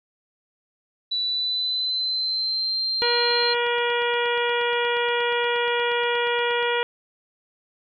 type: tone with pitch glide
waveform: sine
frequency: 3956 to 4160 Hz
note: B7 to C8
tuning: +2 to -11 cents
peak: -22 dBFS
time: 1.11-3.54 s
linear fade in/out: 10 ms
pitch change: +87 cents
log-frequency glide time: 1.22-2.79 s
type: harmonic tone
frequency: 478.1 Hz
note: A#4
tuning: 44 cents sharp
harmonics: 1 / 2 / 3 / 4 / 5 / 6 / 7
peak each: -24 / -27 / -29 / -30 / -31 / -32 / -32 dBFS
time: 3.02-6.83 s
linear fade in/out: 0 ms
type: click train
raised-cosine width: 0.3 ms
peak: -23 dBFS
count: 29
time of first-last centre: 3.31-6.628 s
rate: 8.44 Hz
effects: none